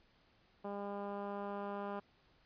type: tone with low-pass filter sweep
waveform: 10% pulse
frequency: 201.7 Hz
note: G3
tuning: 50 cents sharp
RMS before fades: -42 dBFS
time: 0.64-2 s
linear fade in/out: 10 ms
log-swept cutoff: 870 to 1400 Hz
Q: 0.94
effects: pink hiss -70 dBFS RMS until 2.45 s + resampled to 11025 Hz